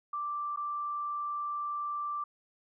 sine tone with dropouts, 1174.7 Hz, D6, in tune, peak -32 dBFS, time 0.13-2.24 s, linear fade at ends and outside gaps 5 ms, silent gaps 0.562-0.572 s, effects none

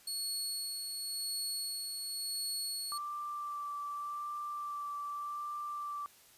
25% pulse tone with tremolo, 4367 Hz, C#8, 27 cents flat, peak -30 dBFS, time 0.07-2.98 s, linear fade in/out 5 ms, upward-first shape sine, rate 0.93 Hz, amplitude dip 35%
sine tone with vibrato, 1172 Hz, D6, 4 cents flat, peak -37 dBFS, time 2.92-6.06 s, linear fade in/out 0 ms, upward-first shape sine, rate 0.85 Hz, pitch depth 13 cents each way
effects white hiss -61 dBFS RMS until 6.37 s + resampled to 32000 Hz

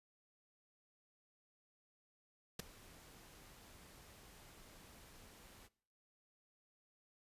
pink noise with ADSR envelope, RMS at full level -38 dBFS, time 2.59-5.69 s, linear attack 6 ms, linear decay 9 ms, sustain -22 dB, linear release 38 ms, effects noise-tail reverb RT60 0.6 s tail -22 dB re dry + resampled to 32000 Hz

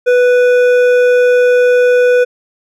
sine tone with hard clipping, 493.9 Hz, B4, in tune, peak -8 dBFS, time 0.06-2.25 s, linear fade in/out 20 ms, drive 9 dB, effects none

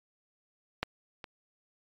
clicks, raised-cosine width 0.3 ms, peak -13 / -25 dBFS, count 2, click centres 0.83 / 1.242 s, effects MP3 96 kbps

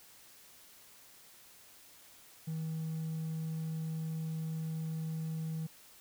triangle tone, 160 Hz, D#3, 49 cents sharp, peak -32 dBFS, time 2.47-5.67 s, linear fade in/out 10 ms, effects tanh soft clip ceiling -29 dBFS + white hiss -58 dBFS RMS until 6 s

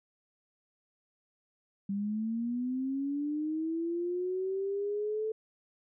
sine linear sweep, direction up, 196 to 440 Hz, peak -30 dBFS, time 1.89-5.32 s, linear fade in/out 5 ms, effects none

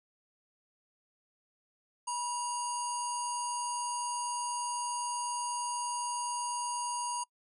harmonic tone with a mistuned harmonic, 944 Hz, A#5, 22 cents sharp, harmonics 1 / 3 / 5 / 7 / 9 / 10, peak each -34 / -48 / -47 / -42 / -45 / -42 dBFS, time 2.07-7.24 s, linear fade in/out 10 ms, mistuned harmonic 1, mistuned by +45 cents, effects noise-tail reverb RT60 0.1 s tail -24 dB re dry

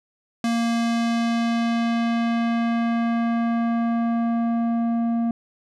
square tone with low-pass filter sweep, 232.3 Hz, A#3, 6 cents flat, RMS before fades -22 dBFS, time 0.44-5.31 s, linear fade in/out 2 ms, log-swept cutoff 8100 to 600 Hz, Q 0.8, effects none

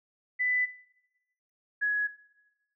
sine tone pair in turn, 1995 / 1678.1 Hz, B6 / G#6, +17 / +18 cents, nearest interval minor third, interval 299 cents, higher first, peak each -25 / -24 dBFS, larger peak second, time 0.39-0.66 / 1.81-2.08 s, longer neither, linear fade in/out 20 ms, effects noise-tail reverb RT60 1.0 s tail -17 dB re dry

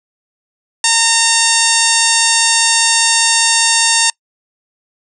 harmonic tone, 915 Hz, A#5, 32 cents flat, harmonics 1 / 2 / 3 / 4 / 5 / 6 / 7 / 8 / 9 / 10, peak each -19 / -19 / -19 / -19 / -19 / -19 / -19 / -19 / -19 / -19 dBFS, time 0.84-4.1 s, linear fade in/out 2 ms, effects noise-tail reverb RT60 0.1 s tail -26 dB re dry

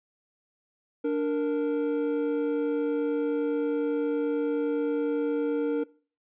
triangle tone pair together, 292.8 / 464.8 Hz, D4 / A#4, -5 / -5 cents, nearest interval minor sixth, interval 800 cents, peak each -25 / -25 dBFS, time 1.04-5.84 s, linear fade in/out 10 ms, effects noise-tail reverb RT60 0.4 s tail -21 dB re dry + resampled to 8000 Hz

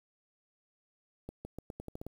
accelerating click train, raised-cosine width 2 ms, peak -28 dBFS, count 9, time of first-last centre 1.29-2.066 s, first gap 160 ms, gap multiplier 0.85, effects 9-bit

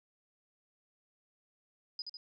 sine tone with echo, 4978 Hz, D#8, in tune, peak -36 dBFS, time 1.99-2.02 s, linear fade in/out 2 ms, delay 75 ms, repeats 2, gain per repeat -4 dB, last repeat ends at 2.17 s, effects none

